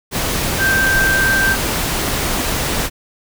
sine tone in noise, 1568 Hz, G6, in tune, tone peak -13 dBFS, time 0.58-1.57 s, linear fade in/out 50 ms, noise pink, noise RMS -19 dBFS, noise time 0.11-2.9 s, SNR +3 dB, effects none

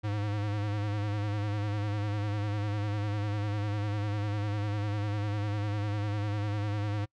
square tone with vibrato, 103.83 Hz, G#2, in tune, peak -30 dBFS, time 0.03-7.06 s, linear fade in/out 20 ms, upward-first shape sine, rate 10 Hz, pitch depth 54 cents each way, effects noise-tail reverb RT60 0.1 s tail -26 dB re dry + low-pass 4000 Hz 12 dB/octave

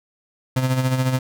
35% pulse tone with tremolo, 129.4 Hz, C3, 19 cents flat, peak -14 dBFS, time 0.56-1.19 s, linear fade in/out 5 ms, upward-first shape sine, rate 14 Hz, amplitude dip 55%, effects none

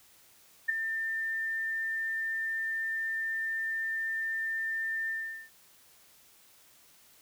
sine tone with ADSR envelope, 1796 Hz, A6, 35 cents sharp, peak -21 dBFS, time 0.68-5.5 s, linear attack 15 ms, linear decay 8 ms, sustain -9 dB, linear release 410 ms, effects white hiss -60 dBFS RMS until 7.21 s

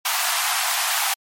pink high-pass noise, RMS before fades -22 dBFS, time 0.05-1.14 s, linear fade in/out 5 ms, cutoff 690 Hz, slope 96 dB/octave, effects MP3 64 kbps

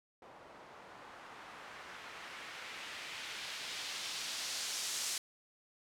blue noise with low-pass filter sweep, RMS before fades -44 dBFS, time 0.22-5.18 s, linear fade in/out 2 ms, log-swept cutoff 720 to 6900 Hz, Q 1, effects none

